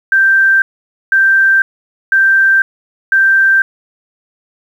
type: tone bursts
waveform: sine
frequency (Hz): 1569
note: G6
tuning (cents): +1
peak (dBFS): -6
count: 4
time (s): 0.12-3.62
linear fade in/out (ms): 2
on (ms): 500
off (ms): 500
effects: 7-bit